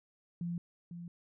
sine tone with echo, 172.3 Hz, F3, 23 cents flat, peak -34 dBFS, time 0.41-0.58 s, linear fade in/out 2 ms, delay 500 ms, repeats 1, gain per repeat -8 dB, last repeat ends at 1.08 s, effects none

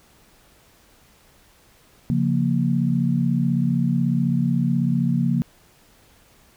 sine chord, Bb minor, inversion first, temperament equal, 138.59 / 174.61 / 233.1 Hz, Db3 / F3 / Bb3, 0 / 0 / 0 cents, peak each -22 dBFS, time 2.1-5.42 s, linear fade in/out 0 ms, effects pink hiss -55 dBFS RMS until 6.56 s

